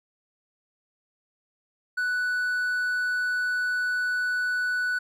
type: tone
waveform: triangle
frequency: 1484 Hz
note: F#6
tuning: 5 cents sharp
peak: -22 dBFS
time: 1.97-4.99 s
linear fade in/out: 10 ms
effects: none